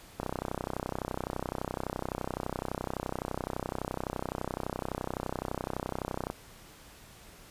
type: click train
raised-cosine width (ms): 1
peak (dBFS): -18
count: 195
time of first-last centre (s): 0.2-6.301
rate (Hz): 31.8
effects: pink hiss -53 dBFS RMS until 7.5 s + resampled to 32000 Hz